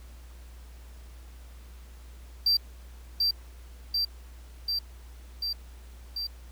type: tone with echo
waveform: triangle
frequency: 4699 Hz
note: D8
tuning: in tune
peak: -19 dBFS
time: 2.46-2.57 s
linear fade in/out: 5 ms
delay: 740 ms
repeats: 5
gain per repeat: -2 dB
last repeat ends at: 6.27 s
effects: added 60 Hz sine -44 dBFS peak until 6.51 s + pink hiss -57 dBFS RMS until 6.51 s